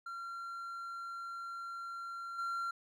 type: tone with level steps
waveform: triangle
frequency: 1373 Hz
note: F6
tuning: 30 cents flat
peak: -39 / -33 dBFS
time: 0.06-2.71 s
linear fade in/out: 5 ms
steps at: 2.38 s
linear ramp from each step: 10 ms
effects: none